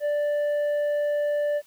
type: tone with tanh clipping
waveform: sine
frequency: 587.3 Hz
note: D5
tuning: in tune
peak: -23 dBFS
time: 0-1.62 s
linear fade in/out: 50 ms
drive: 5 dB
effects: white hiss -58 dBFS RMS until 1.66 s